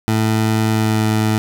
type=tone with pitch glide; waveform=20% pulse; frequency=110 to 108.8 Hz; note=A2 to A2; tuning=0 to -19 cents; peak=-9 dBFS; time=0.08-1.38 s; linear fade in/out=0 ms; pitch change=-19 cents; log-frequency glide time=0.69-1.05 s; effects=none